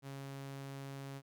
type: tone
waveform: sawtooth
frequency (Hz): 137.4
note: C#3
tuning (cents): -15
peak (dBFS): -40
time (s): 0.02-1.22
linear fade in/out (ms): 50
effects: none